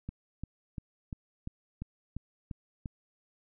click train, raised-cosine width 5 ms, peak -25 dBFS, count 9, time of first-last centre 0.09-2.858 s, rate 2.89 Hz, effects none

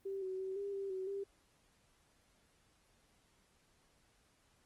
sine tone with pitch steps, 390.1 / 375.9 / 380.8 / 400.4 / 393 / 377.1 / 396.3 Hz, G4 / F#4 / F#4 / G4 / G4 / F#4 / G4, -8 / +27 / +50 / +37 / +4 / +33 / +19 cents, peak -38 dBFS, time 0.05-1.24 s, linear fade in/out 10 ms, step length 170 ms, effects pink hiss -72 dBFS RMS until 4.65 s + Opus 24 kbps

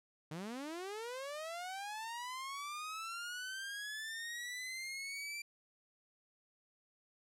sawtooth linear sweep, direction up, 146.83 to 2358 Hz, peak -38 dBFS, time 0.31-5.42 s, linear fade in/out 5 ms, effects low-pass 11000 Hz 12 dB/octave

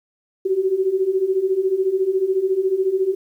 sine beating tone pair, 370 / 384 Hz, F#4 / G4, 0 / -36 cents, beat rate 14 Hz, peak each -22 / -18 dBFS, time 0.45-3.15 s, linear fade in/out 10 ms, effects 9-bit

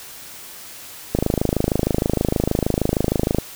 click train, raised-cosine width 2 ms, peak -4 dBFS, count 60, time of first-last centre 1.15-3.385 s, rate 26.4 Hz, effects white hiss -38 dBFS RMS until 3.55 s

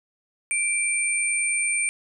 sine tone pair together, 2349 / 8869 Hz, D7 / C#9, 0 / 0 cents, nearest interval octave + major seventh, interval 2300 cents, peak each -24 / -24 dBFS, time 0.51-1.89 s, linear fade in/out 0 ms, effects none

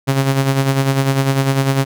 sawtooth tone with tremolo, 135.8 Hz, C#3, 35 cents flat, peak -7 dBFS, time 0.07-1.85 s, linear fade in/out 20 ms, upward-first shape sine, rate 10 Hz, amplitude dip 55%, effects none

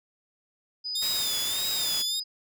sine tone with tremolo, 4978 Hz, D#8, in tune, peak -28 dBFS, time 0.84-2.24 s, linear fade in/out 20 ms, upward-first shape triangle, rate 1.1 Hz, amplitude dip 55%
sawtooth tone with vibrato, 3612 Hz, A7, 45 cents sharp, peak -26 dBFS, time 0.95-2.2 s, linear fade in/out 5 ms, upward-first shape sine, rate 1.7 Hz, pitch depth 94 cents each way
white noise, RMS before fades -34 dBFS, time 1.01-2.03 s, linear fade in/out 20 ms
effects none

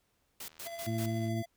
white noise bursts, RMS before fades -43 dBFS, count 4, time 0.4-1.062 s, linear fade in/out 5 ms, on 83 ms, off 110 ms
click train, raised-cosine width 0.2 ms, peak -40 dBFS, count 65, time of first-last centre 0.48-1.281 s, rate 79.9 Hz
square tone with tremolo, 676 Hz, E5, 43 cents sharp, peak -39 dBFS, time 0.65-1.46 s, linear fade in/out 20 ms, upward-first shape triangle, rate 14 Hz, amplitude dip 40%
harmonic tone, 111.9 Hz, A2, 30 cents sharp, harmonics 1 / 2 / 3, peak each -33 / -36 / -38 dBFS, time 0.86-1.43 s, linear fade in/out 20 ms
effects pink hiss -75 dBFS RMS until 1.56 s

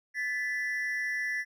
triangle ring-modulated tone, 1864.7 Hz, A#6, in tune, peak -24 dBFS, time 0.14-1.45 s, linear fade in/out 50 ms, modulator 123 Hz, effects tanh soft clip ceiling -21 dBFS

